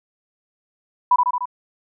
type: tone with echo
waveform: sine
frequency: 987.8 Hz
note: B5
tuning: in tune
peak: -10 dBFS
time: 1.11-1.16 s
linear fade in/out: 5 ms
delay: 74 ms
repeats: 4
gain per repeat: -3 dB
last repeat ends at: 1.456 s
effects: none